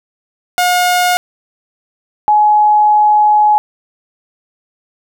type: tone pair in turn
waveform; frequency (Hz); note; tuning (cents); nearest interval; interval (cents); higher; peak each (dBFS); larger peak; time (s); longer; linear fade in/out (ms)
sawtooth / sine; 718 / 843.3; F5 / G#5; +48 / +26; minor third; 278; second; -6; neither; 0.58-1.17 / 2.28-3.58; second; 0
effects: none